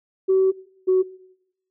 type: tone pair in turn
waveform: sine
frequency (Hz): 380.1 / 372.9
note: F#4 / F#4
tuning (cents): +47 / +14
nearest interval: unison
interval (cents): 33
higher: first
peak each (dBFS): -13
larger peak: neither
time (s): 0.28-0.52 / 0.87-1.03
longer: first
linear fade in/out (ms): 20
effects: noise-tail reverb RT60 0.9 s tail -23 dB re dry + tanh soft clip ceiling -10 dBFS

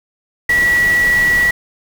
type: tone in noise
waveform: sine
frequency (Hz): 1939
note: B6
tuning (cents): -32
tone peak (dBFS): -10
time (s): 0.49-1.51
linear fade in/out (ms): 5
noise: pink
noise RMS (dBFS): -25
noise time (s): 0.49-1.51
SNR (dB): +12
effects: none

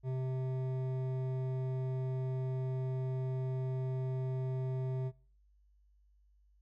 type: tone with hard clipping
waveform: sine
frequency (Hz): 130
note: C3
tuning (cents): -11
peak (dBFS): -35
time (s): 0.03-5.12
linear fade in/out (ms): 50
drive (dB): 11
effects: noise-tail reverb RT60 0.5 s tail -25 dB re dry + added 50 Hz sine -64 dBFS peak until 6.61 s

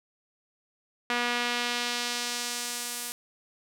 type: tone with band-pass filter sweep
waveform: sawtooth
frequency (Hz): 241.4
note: B3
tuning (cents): -39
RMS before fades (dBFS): -31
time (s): 1.1-3.12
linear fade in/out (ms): 0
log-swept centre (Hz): 2100 to 11000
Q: 0.9
effects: none

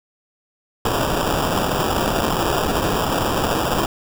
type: noise with sample-and-hold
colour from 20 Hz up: white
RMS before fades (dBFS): -20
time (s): 0.85-3.86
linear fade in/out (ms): 2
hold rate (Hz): 2100
effects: none

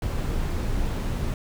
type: noise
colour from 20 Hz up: brown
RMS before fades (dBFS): -26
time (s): 0.02-1.34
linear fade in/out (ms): 2
effects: none

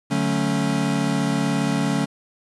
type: chord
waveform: square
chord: D major seventh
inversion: none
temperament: equal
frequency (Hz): 146.83 / 185 / 220 / 277.2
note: D3 / F#3 / A3 / C#4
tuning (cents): 0 / 0 / 0 / 0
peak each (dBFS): -26 / -27 / -26 / -25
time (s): 0.1-2.06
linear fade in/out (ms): 20
effects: resampled to 24000 Hz + 8-bit

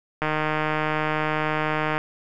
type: click train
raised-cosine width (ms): 0.5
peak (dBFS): -9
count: 272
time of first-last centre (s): 0.22-1.98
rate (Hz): 154
effects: none

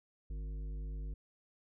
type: harmonic tone with a mistuned harmonic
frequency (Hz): 51.2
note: G#1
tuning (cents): -24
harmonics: 1 / 3 / 5 / 7 / 9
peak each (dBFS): -38 / -51 / -59 / -63 / -64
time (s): 0.3-1.14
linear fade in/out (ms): 5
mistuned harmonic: 5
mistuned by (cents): +62
effects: none

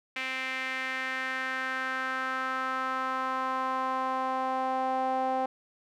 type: tone with band-pass filter sweep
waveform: sawtooth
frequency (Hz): 260.9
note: C4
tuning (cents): -5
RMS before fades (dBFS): -31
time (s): 0.16-5.46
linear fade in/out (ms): 5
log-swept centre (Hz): 2300 to 730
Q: 3.3
effects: none

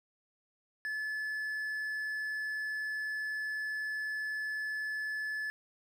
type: tone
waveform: triangle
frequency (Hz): 1726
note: A6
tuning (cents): -34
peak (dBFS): -32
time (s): 0.85-5.5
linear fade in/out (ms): 0
effects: 11-bit

